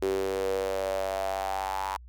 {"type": "tone with high-pass filter sweep", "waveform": "sawtooth", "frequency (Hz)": 96.1, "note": "G2", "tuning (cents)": -34, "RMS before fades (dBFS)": -30, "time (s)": [0.02, 1.97], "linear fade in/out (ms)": 5, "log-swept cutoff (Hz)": [380, 940], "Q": 7, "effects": ["added 60 Hz sine -45 dBFS peak until 2.08 s"]}